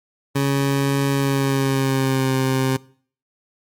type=tone with pitch glide; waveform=20% pulse; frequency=138.59 to 131.95 Hz; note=C#3 to C3; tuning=0 to +15 cents; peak=-12 dBFS; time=0.35-2.77 s; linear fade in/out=10 ms; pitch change=-85 cents; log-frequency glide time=1.13-2.33 s; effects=noise-tail reverb RT60 0.5 s tail -22 dB re dry + MP3 96 kbps